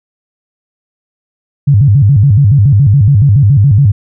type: tone with vibrato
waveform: sine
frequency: 120 Hz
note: B2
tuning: 49 cents flat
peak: -3 dBFS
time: 1.67-3.92 s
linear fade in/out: 10 ms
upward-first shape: square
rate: 7.1 Hz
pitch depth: 290 cents each way
effects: none